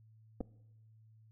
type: clicks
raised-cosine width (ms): 2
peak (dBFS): -26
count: 2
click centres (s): 0.406 / 0.41
effects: noise-tail reverb RT60 0.9 s tail -21 dB re dry + added 110 Hz sine -59 dBFS peak until 1.31 s